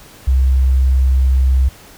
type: tone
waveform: sine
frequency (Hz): 65.41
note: C2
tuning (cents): 0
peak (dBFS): -9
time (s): 0.27-1.69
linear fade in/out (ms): 10
effects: pink hiss -41 dBFS RMS until 1.97 s